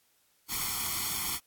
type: noise with comb filter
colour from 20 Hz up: white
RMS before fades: -32 dBFS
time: 0.48-1.4 s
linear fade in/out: 50 ms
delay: 0.91 ms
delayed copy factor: +0.95
effects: white hiss -69 dBFS RMS until 1.46 s + AAC 64 kbps